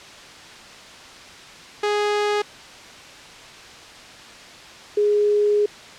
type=tone pair in turn; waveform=sawtooth / sine; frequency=415.3 / 415.3 Hz; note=G#4 / G#4; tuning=0 / 0 cents; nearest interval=unison; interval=0 cents; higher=neither; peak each=-15 dBFS; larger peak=neither; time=1.83-2.42 / 4.97-5.66 s; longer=second; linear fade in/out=5 ms; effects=white hiss -41 dBFS RMS until 5.98 s + low-pass 5000 Hz 12 dB/octave